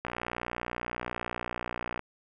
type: click train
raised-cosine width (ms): 0.5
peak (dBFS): -18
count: 118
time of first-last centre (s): 0.05-1.994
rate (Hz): 60.2
effects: none